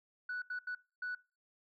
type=tone bursts at uneven times; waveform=sine; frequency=1480 Hz; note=F#6; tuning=in tune; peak=-35 dBFS; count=4; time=0.29-0.42 / 0.5-0.59 / 0.67-0.75 / 1.02-1.15 s; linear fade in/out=5 ms; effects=noise-tail reverb RT60 0.3 s tail -22 dB re dry + tanh soft clip ceiling -34 dBFS